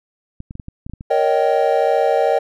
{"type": "clicks", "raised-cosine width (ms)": 5, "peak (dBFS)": -19, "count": 9, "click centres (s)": [0.404, 0.509, 0.554, 0.598, 0.684, 0.865, 0.897, 0.936, 1.009]}
{"type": "chord", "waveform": "triangle", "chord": "Eb dominant seventh", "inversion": "second", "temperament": "just", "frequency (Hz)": [466.7, 560, 622.3, 777.8], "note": ["Bb4", "Db5", "Eb5", "G5"], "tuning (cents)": [2, 18, 0, -14], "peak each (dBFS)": -17, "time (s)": [1.1, 2.39], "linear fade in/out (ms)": 10}
{"effects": []}